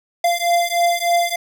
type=beating tone pair; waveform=square; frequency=690 / 693.3 Hz; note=F5 / F5; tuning=-21 / -13 cents; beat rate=3.3 Hz; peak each=-19 dBFS; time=0.24-1.36 s; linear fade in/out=5 ms; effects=none